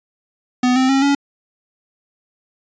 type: tone with pitch steps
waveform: square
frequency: 249.9 / 260.1 / 270.6 / 281.6 Hz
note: B3 / C4 / C#4 / C#4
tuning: +21 / -10 / -42 / +27 cents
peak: -13 dBFS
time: 0.63-1.15 s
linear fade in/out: 5 ms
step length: 130 ms
effects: resampled to 16000 Hz